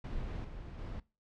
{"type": "noise with level steps", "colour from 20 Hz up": "brown", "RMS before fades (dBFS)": [-39, -45, -41], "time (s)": [0.04, 1], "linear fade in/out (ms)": 5, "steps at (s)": [0.44, 0.78], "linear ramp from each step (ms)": 10, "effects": ["noise-tail reverb RT60 0.3 s tail -22 dB re dry", "low-pass 4000 Hz 12 dB/octave"]}